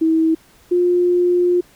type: tone pair in turn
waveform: sine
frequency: 322.4 / 354.6 Hz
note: E4 / F4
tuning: -38 / +26 cents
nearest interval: major second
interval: 164 cents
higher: second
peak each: -12 dBFS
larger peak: neither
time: 0.01-0.35 / 0.71-1.61 s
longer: second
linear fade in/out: 10 ms
effects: pink hiss -51 dBFS RMS until 1.75 s